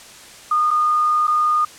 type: tone with dropouts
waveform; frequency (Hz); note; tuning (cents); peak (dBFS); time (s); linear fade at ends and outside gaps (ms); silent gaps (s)
sine; 1224; D#6; -29; -14; 0.51-1.65; 5; 0.707-0.711 / 1.271-1.278
effects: white hiss -41 dBFS RMS until 1.78 s + low-pass 9000 Hz 12 dB/octave